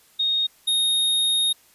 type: tone pair in turn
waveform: sine / square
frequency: 3718 / 3718 Hz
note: A#7 / A#7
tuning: -5 / -5 cents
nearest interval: unison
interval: 0 cents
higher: neither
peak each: -19 dBFS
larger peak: neither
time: 0.19-0.47 / 0.67-1.53 s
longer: second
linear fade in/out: 10 ms
effects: white hiss -56 dBFS RMS until 1.74 s + resampled to 32000 Hz